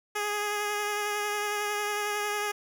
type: tone with vibrato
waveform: 10% pulse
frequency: 415.3 Hz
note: G#4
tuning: in tune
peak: -20 dBFS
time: 0.15-2.52 s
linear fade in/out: 10 ms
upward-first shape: sine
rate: 11 Hz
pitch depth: 17 cents each way
effects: none